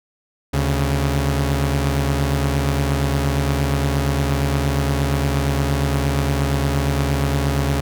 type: tone pair together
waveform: sawtooth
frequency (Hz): 73.42 / 138.27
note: D2 / C#3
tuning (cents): 0 / -4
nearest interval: major seventh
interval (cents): 1096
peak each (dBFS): -16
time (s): 0.53-7.81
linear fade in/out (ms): 10
effects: none